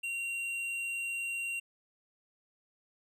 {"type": "tone with tanh clipping", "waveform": "triangle", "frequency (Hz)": 2756, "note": "F7", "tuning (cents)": -24, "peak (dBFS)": -35, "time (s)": [0.03, 1.6], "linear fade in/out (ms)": 10, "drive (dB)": 14, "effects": ["resampled to 32000 Hz"]}